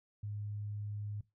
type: tone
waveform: sine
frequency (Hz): 103.83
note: G#2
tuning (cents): 0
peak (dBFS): -38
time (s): 0.23-1.21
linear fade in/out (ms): 5
effects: noise-tail reverb RT60 0.2 s tail -18 dB re dry